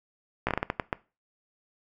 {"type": "slowing click train", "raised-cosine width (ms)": 0.5, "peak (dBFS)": -11, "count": 9, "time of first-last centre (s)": [0.47, 0.929], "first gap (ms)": 16, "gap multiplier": 1.35, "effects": ["noise-tail reverb RT60 0.3 s tail -20 dB re dry"]}